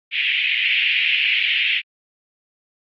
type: band-pass noise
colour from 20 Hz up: white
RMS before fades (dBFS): -19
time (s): 0.11-1.82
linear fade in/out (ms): 50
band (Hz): 2100 to 3000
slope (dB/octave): 48
effects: Opus 24 kbps